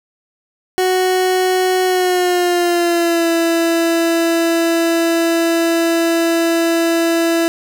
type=tone with pitch glide; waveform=30% pulse; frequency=370 to 333.5 Hz; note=F#4 to E4; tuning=0 to +20 cents; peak=-10 dBFS; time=0.78-7.48 s; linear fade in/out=0 ms; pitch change=-180 cents; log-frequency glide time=1.85-3.29 s; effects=none